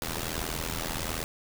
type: noise with amplitude modulation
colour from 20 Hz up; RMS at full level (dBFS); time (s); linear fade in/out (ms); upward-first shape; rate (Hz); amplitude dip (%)
pink; -29; 0.02-1.24; 0; sine; 81.3; 90
effects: none